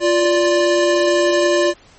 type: tone pair together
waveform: square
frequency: 348.8 / 585 Hz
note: F4 / D5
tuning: -2 / -7 cents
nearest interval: major sixth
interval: 895 cents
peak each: -16 dBFS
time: 0-1.74 s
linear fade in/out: 50 ms
effects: pink hiss -48 dBFS RMS until 1.98 s + MP3 32 kbps